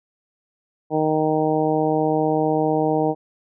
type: harmonic tone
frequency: 155.56 Hz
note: D#3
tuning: in tune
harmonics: 1 / 2 / 3 / 4 / 5 / 6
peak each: -27 / -22 / -22 / -25 / -24 / -31 dBFS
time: 0.9-3.15 s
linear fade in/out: 50 ms
effects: none